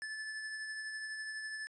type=tone with tremolo; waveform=square; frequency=1741 Hz; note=A6; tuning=19 cents flat; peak=-39 dBFS; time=0.02-1.67 s; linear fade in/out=0 ms; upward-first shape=triangle; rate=12 Hz; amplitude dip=35%; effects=resampled to 22050 Hz